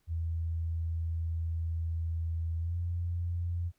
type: tone with pitch glide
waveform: sine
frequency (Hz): 82.41 to 86.41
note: E2 to F2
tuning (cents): 0 to -18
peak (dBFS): -30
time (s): 0.07-3.72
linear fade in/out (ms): 50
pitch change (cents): +82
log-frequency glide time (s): 2.59-2.76
effects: pink hiss -75 dBFS RMS until 3.78 s